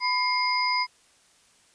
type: tone cluster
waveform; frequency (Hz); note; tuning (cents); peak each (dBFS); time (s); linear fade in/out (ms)
sine; 1000 / 2123 / 4963; B5 / C7 / D#8; +21 / +25 / -5; -25 / -27 / -28; 0-0.87; 50
effects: white hiss -60 dBFS RMS until 1.74 s + resampled to 22050 Hz